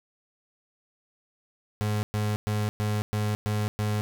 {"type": "tone bursts", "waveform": "35% pulse", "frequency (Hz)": 105.5, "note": "G#2", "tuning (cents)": 28, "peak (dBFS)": -23, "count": 7, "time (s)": [1.81, 4.01], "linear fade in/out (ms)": 0, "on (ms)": 220, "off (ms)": 110, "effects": []}